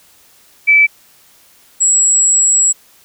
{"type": "tone pair in turn", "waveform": "sine", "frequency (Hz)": [2310, 7739], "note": ["D7", "B8"], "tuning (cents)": [-29, -36], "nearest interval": "octave + major sixth", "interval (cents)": 2093, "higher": "second", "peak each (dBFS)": [-5, -8], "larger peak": "first", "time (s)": [[0.67, 0.87], [1.8, 2.73]], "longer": "second", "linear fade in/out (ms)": 20, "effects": ["white hiss -48 dBFS RMS until 3.04 s"]}